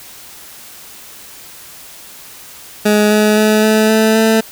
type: tone with pitch steps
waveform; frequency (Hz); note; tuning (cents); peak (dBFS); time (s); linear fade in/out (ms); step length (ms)
20% pulse; 210 / 212.3 / 214.7 / 217 / 219.4 / 221.8; G#3 / G#3 / A3 / A3 / A3 / A3; +19 / +38 / -42 / -24 / -5 / +14; -4; 2.85-4.41; 10; 260
effects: white hiss -36 dBFS RMS until 4.51 s